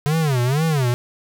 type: tone with vibrato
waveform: square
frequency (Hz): 140.6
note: C#3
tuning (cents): +25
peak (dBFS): -17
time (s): 0.06-0.94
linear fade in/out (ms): 0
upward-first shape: sine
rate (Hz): 2.1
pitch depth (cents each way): 260
effects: none